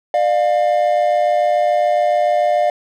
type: tone pair together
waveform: triangle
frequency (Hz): 599 / 706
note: D5 / F5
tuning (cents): +34 / +19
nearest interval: minor third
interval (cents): 285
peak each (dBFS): -13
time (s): 0.14-2.7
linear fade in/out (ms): 2
effects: tanh soft clip ceiling -3 dBFS